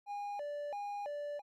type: tone with vibrato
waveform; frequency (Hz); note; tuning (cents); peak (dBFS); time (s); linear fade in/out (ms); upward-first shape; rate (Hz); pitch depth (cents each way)
triangle; 690; F5; -21; -36; 0.06-1.42; 50; square; 1.5; 290
effects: none